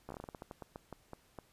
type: slowing click train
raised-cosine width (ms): 1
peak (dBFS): -30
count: 16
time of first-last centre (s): 0.09-1.387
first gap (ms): 14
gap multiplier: 1.23
effects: pink hiss -68 dBFS RMS until 1.52 s + resampled to 32000 Hz